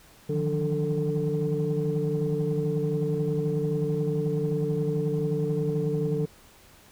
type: tone cluster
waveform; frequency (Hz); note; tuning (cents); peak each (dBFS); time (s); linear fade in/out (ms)
sine; 150.9 / 162.2 / 178.3 / 293.2 / 444.5; D3 / E3 / F3 / D4 / A4; +47 / -28 / +36 / -3 / +18; -27 / -32 / -32 / -34 / -27; 0.29-6.26; 10
effects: tanh soft clip ceiling -17 dBFS + pink hiss -54 dBFS RMS until 6.91 s